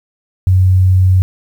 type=tone; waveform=sine; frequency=93 Hz; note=F#2; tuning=9 cents sharp; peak=-6 dBFS; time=0.47-1.22 s; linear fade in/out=0 ms; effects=7-bit